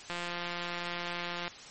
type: click train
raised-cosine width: 0.3 ms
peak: -20 dBFS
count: 241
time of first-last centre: 0.1-1.479 s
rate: 174 Hz
effects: white hiss -48 dBFS RMS until 1.7 s + MP3 32 kbps